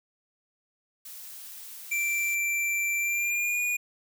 blue noise, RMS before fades -43 dBFS, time 1.05-2.35 s, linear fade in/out 5 ms
square tone with pitch glide, 2349 to 2446 Hz, D7 to D#7, 0 to -30 cents, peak -26 dBFS, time 1.91-3.77 s, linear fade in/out 10 ms, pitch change +70 cents, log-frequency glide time 2.99-3.62 s
effects none

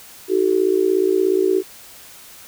sine tone with amplitude modulation, 377.5 Hz, F#4, 35 cents sharp, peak -10 dBFS, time 0.28-1.63 s, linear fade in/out 50 ms, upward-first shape sine, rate 56.9 Hz, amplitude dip 90%, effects white hiss -42 dBFS RMS until 2.47 s

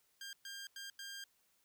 15% pulse tone bursts at uneven times, 1600 Hz, G6, 35 cents sharp, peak -39 dBFS, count 4, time 0.21-0.33 / 0.45-0.67 / 0.76-0.9 / 0.99-1.24 s, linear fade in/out 2 ms, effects white hiss -75 dBFS RMS until 1.64 s

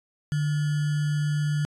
sine tone with sample-and-hold, 148.7 Hz, D3, 22 cents sharp, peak -22 dBFS, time 0.32-1.65 s, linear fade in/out 0 ms, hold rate 1575 Hz, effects resampled to 24000 Hz

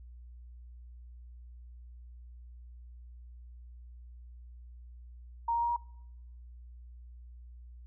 sine tone with pitch steps, 932.3 / 938.2 / 944.2 / 950.2 Hz, A#5 / A#5 / A#5 / A#5, 0 / +11 / +22 / +33 cents, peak -27 dBFS, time 5.48-5.764 s, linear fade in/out 5 ms, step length 71 ms, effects noise-tail reverb RT60 0.8 s tail -24 dB re dry + added 60 Hz sine -47 dBFS peak until 7.86 s

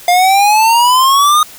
square exponential sweep, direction up, 700 to 1244.5 Hz, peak -7 dBFS, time 0.08-1.43 s, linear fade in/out 2 ms, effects white hiss -35 dBFS RMS until 1.58 s

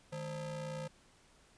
square ring-modulated tone, 184.3 Hz, F#3, 7 cents flat, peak -37 dBFS, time 0.12-0.88 s, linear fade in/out 10 ms, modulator 339 Hz, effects pink hiss -65 dBFS RMS until 1.57 s + resampled to 22050 Hz

